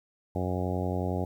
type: harmonic tone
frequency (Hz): 91.2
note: F#2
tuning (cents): -24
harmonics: 1 / 2 / 3 / 4 / 5 / 6 / 7 / 8 / 9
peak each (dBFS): -31 / -34 / -36 / -37 / -38 / -39 / -39 / -40 / -41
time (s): 0.35-1.25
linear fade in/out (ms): 5
effects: 10-bit